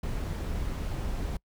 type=noise; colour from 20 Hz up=brown; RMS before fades=-32 dBFS; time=0.03-1.37 s; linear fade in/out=5 ms; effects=noise-tail reverb RT60 0.1 s tail -26 dB re dry